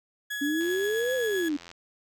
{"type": "tone with tremolo", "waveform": "35% pulse", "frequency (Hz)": 1681, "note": "G#6", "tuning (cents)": 20, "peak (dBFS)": -28, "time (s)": [0.3, 1.49], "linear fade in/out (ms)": 10, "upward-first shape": "triangle", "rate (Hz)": 7.7, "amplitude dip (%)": 25}
{"type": "exponential two-way sweep", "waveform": "sine", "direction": "up then down", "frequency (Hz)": [280, 525, 280], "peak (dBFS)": -25, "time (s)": [0.41, 1.57], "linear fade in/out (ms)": 10, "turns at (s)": 1.15}
{"type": "click train", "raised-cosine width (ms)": 0.2, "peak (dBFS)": -27, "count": 96, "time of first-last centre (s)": [0.61, 1.715], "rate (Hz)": 86}
{"effects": []}